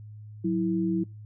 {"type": "tone pair together", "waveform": "sine", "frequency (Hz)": [183.68, 327.1], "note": ["F#3", "E4"], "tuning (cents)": [-12, -13], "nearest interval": "minor seventh", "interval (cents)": 999, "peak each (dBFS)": -26, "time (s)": [0.44, 1.04], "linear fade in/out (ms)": 10, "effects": ["noise-tail reverb RT60 0.3 s tail -26 dB re dry", "added 106 Hz sine -41 dBFS peak until 1.25 s"]}